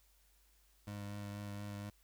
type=tone with vibrato; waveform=25% pulse; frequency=102.2 Hz; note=G#2; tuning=27 cents flat; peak=-39 dBFS; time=0.87-1.9 s; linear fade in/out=5 ms; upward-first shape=sine; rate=4.2 Hz; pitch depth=14 cents each way; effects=added 50 Hz sine -69 dBFS peak until 2.03 s + white hiss -72 dBFS RMS until 2.03 s